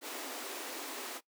pink high-pass noise, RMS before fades -42 dBFS, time 0.01-1.21 s, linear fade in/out 50 ms, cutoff 250 Hz, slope 96 dB/octave, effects noise-tail reverb RT60 0.1 s tail -19 dB re dry

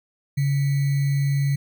sine tone with sample-and-hold, 140 Hz, C#3, 18 cents sharp, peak -18 dBFS, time 0.37-1.56 s, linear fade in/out 10 ms, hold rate 2100 Hz, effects none

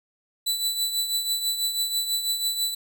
sawtooth tone with tremolo, 3975 Hz, B7, 10 cents sharp, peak -18 dBFS, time 0.46-2.75 s, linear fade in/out 10 ms, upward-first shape triangle, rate 6.1 Hz, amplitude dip 65%, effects none

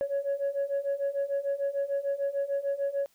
sine beating tone pair, 554.4 / 561.1 Hz, C#5 / C#5, 0 / +21 cents, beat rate 6.7 Hz, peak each -30 / -28 dBFS, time 0.01-3.06 s, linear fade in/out 0 ms, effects tanh soft clip ceiling -23 dBFS + white hiss -67 dBFS RMS until 3.14 s

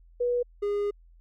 sine / triangle tone pair in turn, 486.6 / 409.2 Hz, B4 / G#4, -26 / -26 cents, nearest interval minor third, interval 300 cents, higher first, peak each -23 dBFS, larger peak neither, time 0.2-0.43 / 0.62-0.91 s, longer second, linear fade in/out 10 ms, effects added 42 Hz sine -52 dBFS peak until 1.2 s

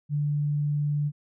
sine tone, 146.83 Hz, D3, in tune, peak -23 dBFS, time 0.09-1.12 s, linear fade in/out 50 ms, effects none

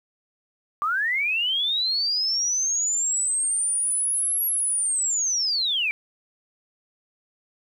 sine linear two-way sweep, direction up then down, 1146 to 11430 to 2273 Hz, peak -21 dBFS, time 0.82-5.91 s, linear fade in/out 0 ms, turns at 4.46 s, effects 9-bit

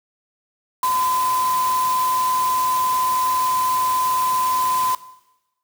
sine tone in noise, 1018 Hz, C6, 48 cents flat, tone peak -17 dBFS, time 0.83-4.95 s, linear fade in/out 2 ms, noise white, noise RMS -30 dBFS, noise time 0.83-4.95 s, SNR +10 dB, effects noise-tail reverb RT60 1.0 s tail -17 dB re dry

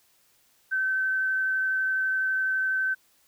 sine tone with vibrato, 1537 Hz, G6, 35 cents flat, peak -23 dBFS, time 0.71-2.95 s, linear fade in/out 20 ms, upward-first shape triangle, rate 12 Hz, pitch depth 9 cents each way, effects white hiss -64 dBFS RMS until 3.27 s

